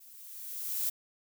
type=noise with level ramp; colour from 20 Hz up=violet; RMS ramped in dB=-55 to -30 dBFS; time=0-0.9 s; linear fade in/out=10 ms; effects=none